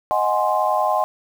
sine chord, Ab dominant seventh, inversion second, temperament equal, 622.3 / 740 / 830.6 / 1046.5 Hz, Eb5 / Gb5 / Ab5 / C6, 0 / 0 / 0 / 0 cents, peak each -22 dBFS, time 0.11-1.04 s, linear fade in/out 0 ms, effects 7-bit

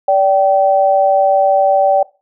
sine tone pair together, 579.8 / 774 Hz, D5 / G5, -22 / -22 cents, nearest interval perfect fourth, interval 500 cents, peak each -11 dBFS, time 0.08-2.03 s, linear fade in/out 5 ms, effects noise-tail reverb RT60 0.3 s tail -20 dB re dry

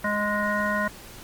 harmonic tone, 207.7 Hz, G#3, in tune, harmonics 1 / 3 / 5 / 7 / 9, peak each -29 / -29 / -29 / -29 / -29 dBFS, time 0.04-0.88 s, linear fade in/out 5 ms, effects pink hiss -44 dBFS RMS until 1.23 s + Opus 32 kbps

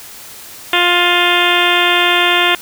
harmonic tone with a mistuned harmonic, 351.6 Hz, F4, 12 cents sharp, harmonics 1 / 2 / 3 / 4 / 5 / 6 / 7 / 8 / 9 / 10, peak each -19 / -19 / -19 / -19 / -19 / -19 / -19 / -19 / -19 / -19 dBFS, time 0.73-2.55 s, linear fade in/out 2 ms, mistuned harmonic 7, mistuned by +27 cents, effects white hiss -34 dBFS RMS until 2.61 s

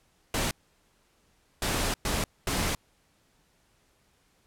pink noise bursts at uneven times, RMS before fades -28 dBFS, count 4, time 0.34-0.51 / 1.62-1.94 / 2.05-2.24 / 2.47-2.75 s, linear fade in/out 2 ms, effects pink hiss -67 dBFS RMS until 4.46 s + low-pass 12000 Hz 12 dB/octave

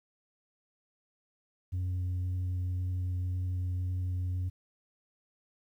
sine tone with vibrato, 90.9 Hz, F#2, 30 cents flat, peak -27 dBFS, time 1.72-4.5 s, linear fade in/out 20 ms, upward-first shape triangle, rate 1.9 Hz, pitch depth 9 cents each way, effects tanh soft clip ceiling -29 dBFS + 11-bit

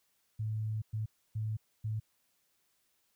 sine tone bursts at uneven times, 108.8 Hz, A2, 19 cents flat, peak -32 dBFS, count 4, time 0.39-0.82 / 0.93-1.06 / 1.35-1.57 / 1.84-2 s, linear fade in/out 10 ms, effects white hiss -75 dBFS RMS until 3.15 s

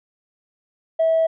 triangle tone with tanh clipping, 650 Hz, E5, 24 cents flat, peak -14 dBFS, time 0.99-1.27 s, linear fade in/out 10 ms, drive 1 dB, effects resampled to 8000 Hz

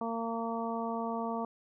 harmonic tone, 229.1 Hz, A#3, 30 cents flat, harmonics 1 / 2 / 3 / 4 / 5, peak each -36 / -39 / -38 / -39 / -41 dBFS, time 0.01-1.45 s, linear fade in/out 2 ms, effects none

